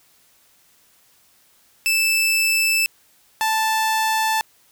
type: tone pair in turn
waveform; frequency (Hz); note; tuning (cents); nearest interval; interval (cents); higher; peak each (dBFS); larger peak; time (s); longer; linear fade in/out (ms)
sawtooth; 2637 / 880; E7 / A5; 0 / 0; octave + perfect fifth; 1900; first; -13 / -14; first; 1.86-2.86 / 3.41-4.41; neither; 0
effects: white hiss -57 dBFS RMS until 4.71 s